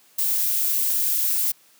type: noise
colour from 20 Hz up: violet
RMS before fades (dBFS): -22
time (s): 0.18-1.52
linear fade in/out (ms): 10
effects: white hiss -56 dBFS RMS until 1.79 s + high-pass 150 Hz 12 dB/octave